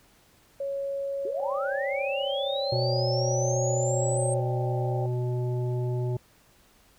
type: tone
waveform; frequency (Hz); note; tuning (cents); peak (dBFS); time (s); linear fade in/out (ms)
sine; 554; C#5; -1; -28; 0.6-4.4; 5
type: linear sweep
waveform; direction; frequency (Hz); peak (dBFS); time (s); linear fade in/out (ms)
sine; up; 353 to 8510; -32; 1.25-4.34; 2
type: chord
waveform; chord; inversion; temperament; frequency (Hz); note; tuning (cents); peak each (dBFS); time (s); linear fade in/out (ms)
sine; C suspended second; none; just; 523.3 / 588.7 / 784.9; C5 / D5 / G5; 0 / +4 / +2; -38 / -36 / -35; 1.4-5.06; 2
type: harmonic tone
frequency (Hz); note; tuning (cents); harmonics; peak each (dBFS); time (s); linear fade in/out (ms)
123.47; B2; 0; 1 / 3 / 5 / 7; -26 / -33 / -41 / -45; 2.72-6.17; 5
effects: pink hiss -60 dBFS RMS until 6.98 s